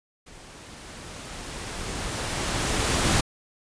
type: noise with level ramp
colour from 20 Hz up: pink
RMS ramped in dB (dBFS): -47 to -21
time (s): 0.26-3.21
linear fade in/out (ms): 10
effects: resampled to 22050 Hz